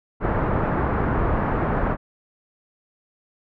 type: low-pass noise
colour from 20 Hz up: pink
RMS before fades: -22 dBFS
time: 0.2-1.97 s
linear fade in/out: 50 ms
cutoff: 1500 Hz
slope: 24 dB/octave
effects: none